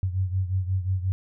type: beating tone pair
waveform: sine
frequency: 92.5 / 98.1 Hz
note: F#2 / G2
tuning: 0 / +2 cents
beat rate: 5.6 Hz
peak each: -24 / -29 dBFS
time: 0.03-1.12 s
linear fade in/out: 0 ms
effects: none